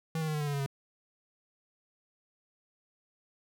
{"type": "tone with pitch steps", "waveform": "square", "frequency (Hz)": [161.2, 157.61, 154.1, 150.67, 147.31, 144.03, 140.82, 137.68], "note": ["E3", "D#3", "D#3", "D3", "D3", "D3", "C#3", "C#3"], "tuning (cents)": [-38, 23, -16, 45, 6, -33, 28, -11], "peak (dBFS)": -31, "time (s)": [0.15, 0.662], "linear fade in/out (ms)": 2, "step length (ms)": 64, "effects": []}